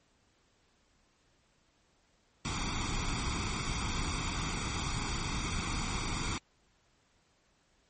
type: noise with comb filter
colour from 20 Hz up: pink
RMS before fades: -34 dBFS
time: 2.45-6.38 s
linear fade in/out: 0 ms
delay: 0.86 ms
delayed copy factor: +0.75
effects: pink hiss -70 dBFS RMS until 7.89 s + MP3 32 kbps